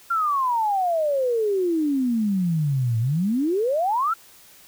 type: exponential two-way sweep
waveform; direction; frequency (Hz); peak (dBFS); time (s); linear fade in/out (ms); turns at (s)
sine; down then up; 1396.9 to 110 to 1396.9; -19; 0.1-4.14; 10; 2.99
effects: white hiss -50 dBFS RMS until 4.67 s